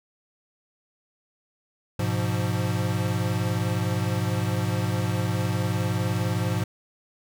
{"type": "chord", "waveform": "square", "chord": "F diminished", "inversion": "first", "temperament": "equal", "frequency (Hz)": [103.83, 123.47, 174.61], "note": ["Ab2", "Cb3", "F3"], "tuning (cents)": [0, 0, 0], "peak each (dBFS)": [-27, -29, -30], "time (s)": [1.99, 6.64], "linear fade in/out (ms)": 5, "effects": []}